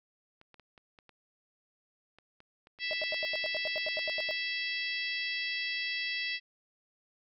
clicks, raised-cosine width 0.3 ms, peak -39 dBFS, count 12, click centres 0.414 / 0.543 / 0.597 / 0.778 / 0.988 / 1.093 / 2.186 / 2.404 / 2.671 / 2.788 / 3.013 / 3.131 s
harmonic tone, 659.3 Hz, E5, in tune, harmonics 3 / 4 / 5 / 6 / 7 / 8, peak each -36 / -37 / -40 / -44 / -41 / -44 dBFS, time 2.79-6.4 s, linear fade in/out 50 ms
sine tone bursts, 622.3 Hz, D#5, in tune, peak -33 dBFS, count 14, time 2.91-4.31 s, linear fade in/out 0 ms, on 22 ms, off 84 ms
effects none

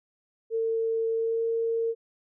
sine tone with pitch glide, 451.8 to 457 Hz, A4 to A#4, +46 to -34 cents, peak -24 dBFS, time 0.5-1.95 s, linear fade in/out 50 ms, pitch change +20 cents, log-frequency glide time 1.12-1.45 s, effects none

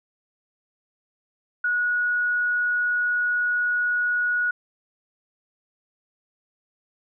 sine tone, 1458 Hz, F#6, 26 cents flat, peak -20 dBFS, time 1.64-4.51 s, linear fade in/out 5 ms, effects none

